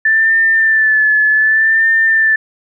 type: tone with vibrato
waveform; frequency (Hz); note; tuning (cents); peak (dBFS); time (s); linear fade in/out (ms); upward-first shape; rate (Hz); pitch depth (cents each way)
sine; 1760; A6; 0; -8; 0.05-2.36; 5; sine; 0.66; 40
effects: none